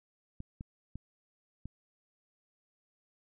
clicks, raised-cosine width 5 ms, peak -29 dBFS, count 4, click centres 0.404 / 0.609 / 0.956 / 1.656 s, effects none

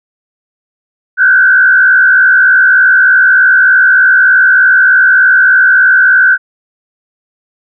sine tone with frequency modulation, 1522 Hz, F#6, 48 cents sharp, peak -3 dBFS, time 1.17-6.38 s, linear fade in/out 50 ms, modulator 63.3 Hz, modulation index 1, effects none

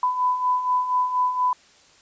sine beating tone pair, 997 / 1001.2 Hz, B5 / B5, +16 / +23 cents, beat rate 4.2 Hz, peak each -27 / -20 dBFS, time 0.03-1.53 s, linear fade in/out 2 ms, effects white hiss -54 dBFS RMS until 2.01 s + resampled to 16000 Hz

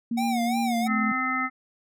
sine tone with pitch glide, 233.1 to 218.7 Hz, A#3 to A3, 0 to -10 cents, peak -24 dBFS, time 0.11-1.12 s, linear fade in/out 5 ms, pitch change -110 cents, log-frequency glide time 0.72-0.93 s
square tone with vibrato, 748 Hz, F#5, 19 cents sharp, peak -27 dBFS, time 0.17-0.88 s, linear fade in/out 10 ms, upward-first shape sine, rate 2.9 Hz, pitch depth 120 cents each way
harmonic tone, 258.2 Hz, C4, 23 cents flat, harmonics 1 / 3 / 5 / 7 / 8, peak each -31 / -35 / -27 / -34 / -29 dBFS, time 0.86-1.5 s, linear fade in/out 50 ms
effects none

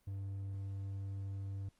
triangle tone, 98 Hz, G2, in tune, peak -37 dBFS, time 0.07-1.69 s, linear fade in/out 5 ms, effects pink hiss -75 dBFS RMS until 1.79 s + Opus 24 kbps

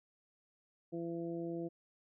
harmonic tone, 168.6 Hz, E3, 39 cents sharp, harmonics 1 / 2 / 3 / 4, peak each -44 / -39 / -46 / -50 dBFS, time 0.92-1.69 s, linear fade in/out 20 ms, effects none

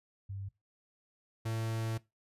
sine / 45% pulse tone pair in turn, 98.1 / 112.41 Hz, G2 / A2, +2 / +38 cents, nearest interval major second, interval 236 cents, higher second, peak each -38 / -33 dBFS, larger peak second, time 0.29-0.49 / 1.45-1.98 s, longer second, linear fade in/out 10 ms, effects noise-tail reverb RT60 0.2 s tail -19 dB re dry + resampled to 32000 Hz

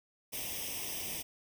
white noise with comb filter, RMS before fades -39 dBFS, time 0.32-1.23 s, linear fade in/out 20 ms, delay 0.35 ms, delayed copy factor +0.85, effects none

